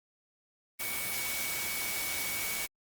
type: tone in noise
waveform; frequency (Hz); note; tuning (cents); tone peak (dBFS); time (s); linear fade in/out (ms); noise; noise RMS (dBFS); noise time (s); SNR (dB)
sine; 2248; C#7; +24; -38; 0.79-2.67; 20; white; -35; 0.79-2.67; -6
effects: Opus 32 kbps